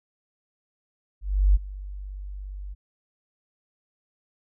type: tone with ADSR envelope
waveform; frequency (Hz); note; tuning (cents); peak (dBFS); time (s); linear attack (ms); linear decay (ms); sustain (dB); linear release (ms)
sine; 48.62; G1; -13; -13; 1.21-2.75; 340; 24; -20; 25
effects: none